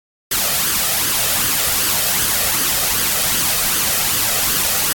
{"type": "noise with flanger", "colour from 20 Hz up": "white", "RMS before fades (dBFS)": -17, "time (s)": [0.31, 4.93], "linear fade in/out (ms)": 5, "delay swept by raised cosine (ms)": [0.62, 1.62], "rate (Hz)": 2.6, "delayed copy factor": 0.5, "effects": ["AAC 64 kbps"]}